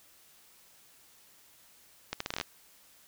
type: accelerating click train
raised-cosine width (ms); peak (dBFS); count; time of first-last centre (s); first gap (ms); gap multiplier
0.2; -15; 9; 2.13-2.412; 74; 0.77
effects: white hiss -60 dBFS RMS until 3.07 s